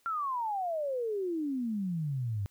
sine exponential sweep, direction down, 1385 to 95.9 Hz, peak -30 dBFS, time 0.06-2.46 s, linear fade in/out 0 ms, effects white hiss -69 dBFS RMS until 2.5 s

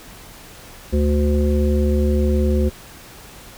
harmonic tone, 73.42 Hz, D2, in tune, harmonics 1 / 3 / 5 / 7, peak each -16 / -21 / -23 / -26 dBFS, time 0.92-2.7 s, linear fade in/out 20 ms, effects pink hiss -41 dBFS RMS until 3.57 s

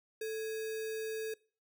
sine tone with sample-and-hold, 440 Hz, A4, in tune, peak -35 dBFS, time 0.21-1.34 s, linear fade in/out 5 ms, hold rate 2100 Hz, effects noise-tail reverb RT60 0.4 s tail -23 dB re dry

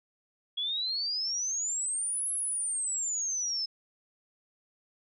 sine exponential two-way sweep, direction up then down, 3322 to 11000 to 5160 Hz, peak -29 dBFS, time 0.57-3.66 s, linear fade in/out 10 ms, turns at 2.32 s, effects none

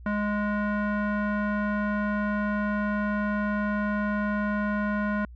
square tone with low-pass filter, 207.7 Hz, G#3, in tune, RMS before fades -27 dBFS, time 0.06-5.25 s, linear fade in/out 2 ms, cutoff 1500 Hz, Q 3, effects added 60 Hz sine -42 dBFS peak until 5.35 s

